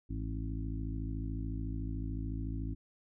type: harmonic tone with a mistuned harmonic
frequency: 53.8 Hz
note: A1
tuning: 38 cents flat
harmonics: 1 / 2 / 3 / 4 / 5 / 6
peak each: -37 / -40 / -46 / -50 / -43 / -48 dBFS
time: 0.09-2.75 s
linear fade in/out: 20 ms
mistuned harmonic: 3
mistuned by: +70 cents
effects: none